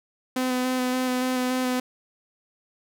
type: tone with vibrato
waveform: sawtooth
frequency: 254 Hz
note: B3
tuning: 49 cents sharp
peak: -19 dBFS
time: 0.36-1.8 s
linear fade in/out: 5 ms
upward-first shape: square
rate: 3.5 Hz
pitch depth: 13 cents each way
effects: none